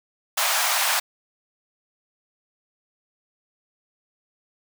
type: high-pass noise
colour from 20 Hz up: pink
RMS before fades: -22 dBFS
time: 0.37-1 s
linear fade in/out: 10 ms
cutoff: 670 Hz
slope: 48 dB/octave
effects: none